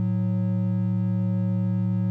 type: tone pair together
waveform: triangle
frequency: 110 / 182.98 Hz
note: A2 / F#3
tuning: 0 / -19 cents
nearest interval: major sixth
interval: 881 cents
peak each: -22 dBFS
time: 0-2.1 s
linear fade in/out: 0 ms
effects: none